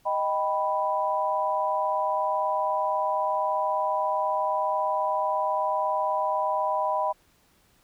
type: chord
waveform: sine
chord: Eb augmented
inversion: none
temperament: equal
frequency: 622.3 / 784 / 987.8 Hz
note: Eb5 / G5 / B5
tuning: 0 / 0 / 0 cents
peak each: -28 / -29 / -26 dBFS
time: 0.05-7.13 s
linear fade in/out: 20 ms
effects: pink hiss -63 dBFS RMS until 7.83 s